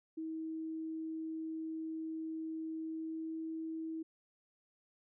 sine tone with pitch glide, 320 to 322 Hz, D#4 to E4, +49 to -41 cents, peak -38 dBFS, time 0.17-4.03 s, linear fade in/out 10 ms, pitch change +10 cents, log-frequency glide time 2.8-3.44 s, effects none

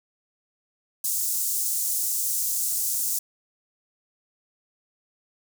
pink high-pass noise, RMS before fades -26 dBFS, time 1.04-3.19 s, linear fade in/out 5 ms, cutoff 6800 Hz, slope 24 dB/octave, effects none

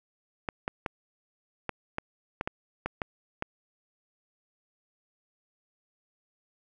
clicks, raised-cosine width 0.5 ms, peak -15 dBFS, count 10, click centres 0.488 / 0.679 / 0.862 / 1.693 / 1.984 / 2.411 / 2.475 / 2.86 / 3.018 / 3.424 s, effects none

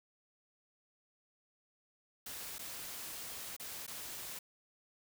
white noise with dropouts, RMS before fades -45 dBFS, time 2.26-4.39 s, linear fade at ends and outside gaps 5 ms, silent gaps 2.584-2.591 / 3.566-3.597 / 3.866-3.877 s, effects none

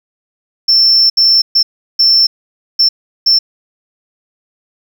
sine tone bursts at uneven times, 5370 Hz, E8, 31 cents sharp, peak -4 dBFS, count 6, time 0.68-1.1 / 1.17-1.42 / 1.55-1.63 / 1.99-2.27 / 2.79-2.89 / 3.26-3.39 s, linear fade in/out 10 ms, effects tanh soft clip ceiling -3 dBFS + 7-bit

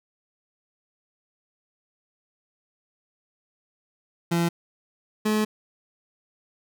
30% pulse tone pair in turn, 170 / 214.2 Hz, F3 / A3, -46 / -46 cents, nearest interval major third, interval 400 cents, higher second, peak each -18 dBFS, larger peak neither, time 4.31-4.49 / 5.25-5.45 s, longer second, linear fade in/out 10 ms, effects none

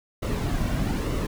brown noise with flanger, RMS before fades -26 dBFS, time 0.22-1.27 s, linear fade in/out 10 ms, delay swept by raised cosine 1.2 to 2.4 ms, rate 1.1 Hz, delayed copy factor -0.5, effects none

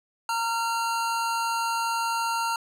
square tone pair together, 921.4 / 1376 Hz, A#5 / F6, -20 / -26 cents, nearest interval perfect fifth, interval 694 cents, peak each -27 / -30 dBFS, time 0.29-2.56 s, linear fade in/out 2 ms, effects low-pass 12000 Hz 12 dB/octave

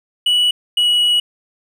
triangle tone pair in turn, 2943 / 2923 Hz, F#7 / F#7, -10 / -22 cents, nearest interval unison, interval 12 cents, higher first, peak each -10 dBFS, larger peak neither, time 0.26-0.51 / 0.77-1.2 s, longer second, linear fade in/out 5 ms, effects none

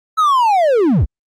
triangle linear sweep, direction down, 1318.5 to 38.54 Hz, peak -8 dBFS, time 0.17-1.06 s, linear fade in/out 20 ms, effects Opus 48 kbps

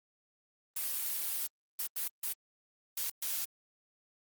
blue noise bursts at uneven times, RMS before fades -35 dBFS, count 6, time 0.76-1.47 / 1.79-1.87 / 1.96-2.08 / 2.23-2.33 / 2.97-3.1 / 3.22-3.45 s, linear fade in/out 5 ms, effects Opus 32 kbps

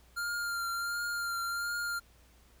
square tone with vibrato, 1396.9 Hz, F6, in tune, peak -33 dBFS, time 0.16-2 s, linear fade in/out 20 ms, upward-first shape triangle, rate 1.4 Hz, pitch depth 26 cents each way, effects added 60 Hz sine -60 dBFS peak until 2.6 s + pink hiss -64 dBFS RMS until 2.6 s

